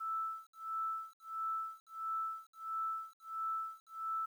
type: tone with tremolo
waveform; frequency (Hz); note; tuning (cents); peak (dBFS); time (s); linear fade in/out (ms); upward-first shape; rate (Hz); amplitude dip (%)
sine; 1318.5; E6; 0; -34; 0-4.26; 10; sine; 1.5; 100
effects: 11-bit